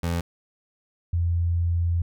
25% pulse / sine tone pair in turn, 84.9 / 85.54 Hz, F2 / F2, -48 / -35 cents, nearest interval unison, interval 13 cents, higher second, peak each -20 dBFS, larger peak neither, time 0.03-0.21 / 1.13-2.02 s, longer second, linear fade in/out 5 ms, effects none

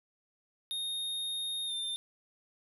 square tone with pitch glide, 3700 to 3597 Hz, A#7 to A7, -14 to +37 cents, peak -34 dBFS, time 0.71-1.96 s, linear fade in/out 0 ms, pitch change -49 cents, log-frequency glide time 1.66-1.73 s, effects none

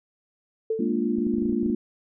sine tone with exponential decay, 443.9 Hz, A4, 15 cents sharp, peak -20 dBFS, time 0.7-1.05 s, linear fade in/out 5 ms, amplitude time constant 76 ms
sine chord, Bb dominant seventh, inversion third, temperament equal, 207.7 / 233.1 / 293.7 / 349.2 Hz, Ab3 / Bb3 / D4 / F4, 0 / 0 / 0 / 0 cents, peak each -29 / -25 / -29 / -28 dBFS, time 0.79-1.75 s, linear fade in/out 5 ms
clicks, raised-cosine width 3 ms, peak -25 dBFS, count 11, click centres 1.184 / 1.268 / 1.34 / 1.382 / 1.424 / 1.457 / 1.495 / 1.526 / 1.63 / 1.662 / 1.7 s
effects none

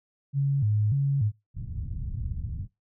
sine tone with vibrato, 121.3 Hz, B2, 31 cents flat, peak -21 dBFS, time 0.33-1.32 s, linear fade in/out 50 ms, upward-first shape square, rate 1.7 Hz, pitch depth 240 cents each way
white low-pass noise, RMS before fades -33 dBFS, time 1.54-2.68 s, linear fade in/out 50 ms, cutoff 120 Hz, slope 24 dB/octave
effects noise-tail reverb RT60 0.2 s tail -21 dB re dry

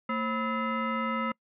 sine tone with frequency modulation, 534 Hz, C5, 35 cents sharp, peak -27 dBFS, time 0.09-1.32 s, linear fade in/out 5 ms, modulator 761 Hz, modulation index 1.8, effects noise-tail reverb RT60 0.1 s tail -26 dB re dry

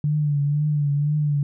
sine tone with vibrato, 146.83 Hz, D3, in tune, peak -18 dBFS, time 0.04-1.43 s, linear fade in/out 2 ms, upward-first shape triangle, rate 2 Hz, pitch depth 59 cents each way, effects none

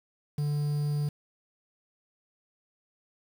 triangle tone with quantisation, 146.83 Hz, D3, in tune, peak -24 dBFS, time 0.38-1.09 s, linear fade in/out 5 ms, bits 8, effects none

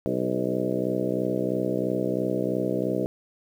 harmonic tone with a mistuned harmonic, 63 Hz, B1, 35 cents sharp, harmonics 2 / 3 / 4 / 5 / 6 / 7 / 8 / 9 / 10, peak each -35 / -31 / -33 / -30 / -31 / -34 / -31 / -35 / -34 dBFS, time 0.06-3.06 s, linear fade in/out 0 ms, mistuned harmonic 7, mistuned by -30 cents, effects 9-bit

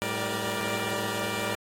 10% pulse tone cluster, 108.3 / 195.3 / 472.3 / 590 Hz, A2 / G3 / A#4 / D5, -27 / -6 / +23 / +8 cents, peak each -26 dBFS, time 0.02-1.55 s, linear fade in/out 0 ms, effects AAC 48 kbps

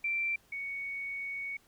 sine tone pair in turn, 2349 / 2228 Hz, D7 / C#7, 0 / +8 cents, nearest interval minor second, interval 92 cents, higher first, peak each -29 / -35 dBFS, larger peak first, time 0.04-0.36 / 0.52-1.57 s, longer second, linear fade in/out 5 ms, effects pink hiss -65 dBFS RMS until 1.67 s

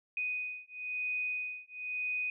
sine beating tone pair, 2491 / 2492 Hz, D#7 / D#7, +1 / +2 cents, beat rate 1 Hz, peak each -37 / -37 dBFS, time 0.17-2.3 s, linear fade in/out 2 ms, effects none

